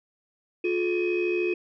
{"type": "tone cluster", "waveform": "sine", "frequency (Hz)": [354.9, 428.2, 2523], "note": ["F4", "A4", "D#7"], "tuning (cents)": [28, -47, 23], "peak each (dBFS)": [-23, -29, -30], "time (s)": [0.64, 1.54], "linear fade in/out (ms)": 5, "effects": ["tanh soft clip ceiling -18 dBFS"]}